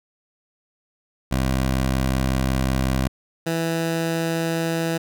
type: tone pair in turn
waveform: 15% pulse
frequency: 65.41 / 164.92 Hz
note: C2 / E3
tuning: 0 / +1 cents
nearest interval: octave + major third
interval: 1601 cents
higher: second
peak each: -13 / -15 dBFS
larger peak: first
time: 1.31-3.08 / 3.46-4.98 s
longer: first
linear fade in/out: 10 ms
effects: none